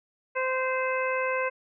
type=harmonic tone; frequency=518 Hz; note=C5; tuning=17 cents flat; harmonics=1 / 2 / 3 / 4 / 5; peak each=-28 / -31 / -33 / -34 / -35 dBFS; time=0.35-1.5 s; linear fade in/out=20 ms; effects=none